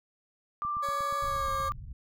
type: tone with vibrato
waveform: sine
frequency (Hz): 1181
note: D6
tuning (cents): +9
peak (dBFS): -29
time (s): 0.62-1.72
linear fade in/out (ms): 0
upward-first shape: sine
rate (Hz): 17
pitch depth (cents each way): 14
type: click train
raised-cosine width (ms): 5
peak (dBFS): -35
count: 10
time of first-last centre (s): 0.65-1.72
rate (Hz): 8.41
type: tone with pitch glide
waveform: 20% pulse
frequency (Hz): 561 to 541.9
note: C#5 to C#5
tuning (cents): +21 to -39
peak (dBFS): -30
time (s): 0.82-1.7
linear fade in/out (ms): 20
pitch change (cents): -60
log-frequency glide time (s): 1.22-1.51
type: low-pass noise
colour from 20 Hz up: pink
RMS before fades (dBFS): -40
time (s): 1.22-1.93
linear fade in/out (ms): 5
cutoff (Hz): 120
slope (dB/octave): 24
effects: none